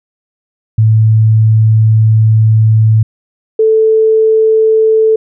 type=tone pair in turn; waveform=sine; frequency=110 / 440 Hz; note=A2 / A4; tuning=0 / 0 cents; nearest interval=2 octaves; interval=2400 cents; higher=second; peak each=-4 / -5 dBFS; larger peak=first; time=0.78-3.03 / 3.59-5.16 s; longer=first; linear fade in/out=5 ms; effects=none